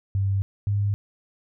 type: tone pair in turn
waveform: sine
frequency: 98 / 101.61 Hz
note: G2 / G#2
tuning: 0 / -37 cents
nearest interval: minor second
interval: 63 cents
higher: second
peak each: -20 dBFS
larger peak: neither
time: 0.15-0.42 / 0.67-0.94 s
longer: neither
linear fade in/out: 0 ms
effects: none